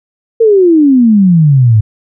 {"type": "exponential sweep", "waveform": "sine", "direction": "down", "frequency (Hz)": [466.2, 103.83], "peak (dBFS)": -3, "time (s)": [0.4, 1.81], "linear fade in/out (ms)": 10, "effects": []}